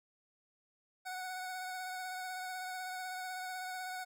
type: tone with vibrato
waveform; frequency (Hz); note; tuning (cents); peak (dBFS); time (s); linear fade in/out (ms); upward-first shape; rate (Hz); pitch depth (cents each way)
25% pulse; 740; F#5; 0; -36; 1.05-4.05; 20; triangle; 16; 25
effects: none